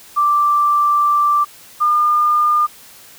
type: tone pair in turn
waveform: sine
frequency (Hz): 1174.7 / 1207.7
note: D6 / D6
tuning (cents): 0 / +48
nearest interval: unison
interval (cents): 48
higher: second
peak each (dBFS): -11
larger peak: neither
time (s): 0.16-1.45 / 1.8-2.67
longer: first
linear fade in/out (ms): 20
effects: white hiss -42 dBFS RMS until 3.18 s